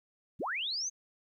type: linear sweep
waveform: sine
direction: up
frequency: 71.6 to 6480 Hz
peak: -32 dBFS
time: 0.39-0.9 s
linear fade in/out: 20 ms
effects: 12-bit